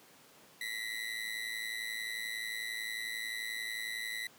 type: ring-modulated tone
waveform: 30% pulse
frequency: 1975.5 Hz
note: B6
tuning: in tune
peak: -31 dBFS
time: 0.61-4.27 s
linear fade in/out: 0 ms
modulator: 55.6 Hz
effects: pink hiss -59 dBFS RMS until 4.38 s + high-pass 200 Hz 12 dB/octave